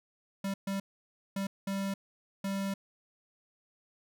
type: tone bursts at uneven times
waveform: square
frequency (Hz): 196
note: G3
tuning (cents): 0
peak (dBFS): -32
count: 5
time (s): 0.44-0.54 / 0.67-0.8 / 1.36-1.47 / 1.67-1.94 / 2.44-2.74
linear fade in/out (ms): 5
effects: none